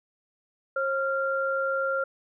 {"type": "tone pair together", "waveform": "sine", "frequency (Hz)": [538.1, 1386], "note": ["C5", "F6"], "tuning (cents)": [48, -14], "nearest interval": "octave + major third", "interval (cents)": 1638, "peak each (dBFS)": -27, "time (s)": [0.76, 2.04], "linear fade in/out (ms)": 5, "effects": []}